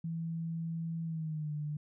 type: tone with pitch glide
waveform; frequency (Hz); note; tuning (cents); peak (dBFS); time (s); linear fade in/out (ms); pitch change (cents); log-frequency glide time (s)
sine; 164.81 to 149.4; E3 to D3; 0 to +30; -34; 0.04-1.77; 5; -170; 1.04-1.53
effects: none